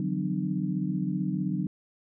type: tone cluster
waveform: sine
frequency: 148.5 / 171.7 / 187.3 / 253.6 / 300.4 Hz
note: D3 / F3 / F#3 / B3 / D4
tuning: +20 / -29 / +21 / +46 / +39 cents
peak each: -33 / -36 / -29 / -36 / -34 dBFS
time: 0-1.67 s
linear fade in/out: 2 ms
effects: none